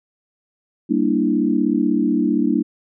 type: chord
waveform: sine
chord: E half-diminished seventh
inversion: first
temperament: equal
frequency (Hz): 196 / 233.1 / 293.7 / 329.6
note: G3 / Bb3 / D4 / E4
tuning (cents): 0 / 0 / 0 / 0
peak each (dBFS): -23 / -20 / -19 / -22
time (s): 0.89-2.63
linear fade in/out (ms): 20
effects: none